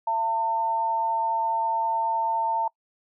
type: tone pair together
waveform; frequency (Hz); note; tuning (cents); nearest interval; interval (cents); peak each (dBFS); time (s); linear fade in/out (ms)
sine; 676 / 902.4; E5 / A5; +43 / +44; perfect fourth; 501; -32 / -22; 0.07-2.68; 5
effects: noise-tail reverb RT60 0.1 s tail -25 dB re dry